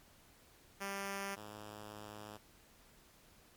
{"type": "tone pair in turn", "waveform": "5% pulse", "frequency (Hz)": [197.5, 105.38], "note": ["G3", "G#2"], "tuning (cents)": [13, 26], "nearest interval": "major seventh", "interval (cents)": 1087, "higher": "first", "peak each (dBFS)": [-28, -37], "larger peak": "first", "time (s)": [[0.8, 1.36], [1.36, 2.38]], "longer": "second", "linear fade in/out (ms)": 20, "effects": ["pink hiss -64 dBFS RMS until 3.56 s", "MP3 96 kbps"]}